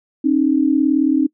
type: tone pair together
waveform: sine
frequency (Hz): 269.1 / 307.5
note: C4 / D#4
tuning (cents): +49 / -20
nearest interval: major second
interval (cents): 231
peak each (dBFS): -15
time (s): 0.24-1.27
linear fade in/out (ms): 10
effects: noise-tail reverb RT60 0.1 s tail -23 dB re dry